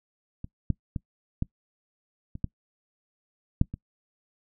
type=clicks; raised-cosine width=5 ms; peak=-23 / -12 / -18 / -14 / -25 / -15 / -7 / -22 dBFS; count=8; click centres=0.444 / 0.703 / 0.962 / 1.424 / 2.354 / 2.443 / 3.614 / 3.74 s; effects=noise-tail reverb RT60 0.1 s tail -23 dB re dry